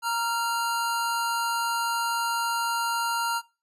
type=tone pair together; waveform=square; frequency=934 / 1381.9 Hz; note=A#5 / F6; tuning=+3 / -19 cents; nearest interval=perfect fifth; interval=678 cents; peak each=-28 dBFS; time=0.02-3.42 s; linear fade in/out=50 ms; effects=noise-tail reverb RT60 0.3 s tail -21 dB re dry + resampled to 32000 Hz